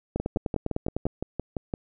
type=two click trains; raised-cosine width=2 ms; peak=-15 / -13 dBFS; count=10 / 10; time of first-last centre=0.2-1.738 / 0.16-1.066 s; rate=5.85 / 9.93 Hz; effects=none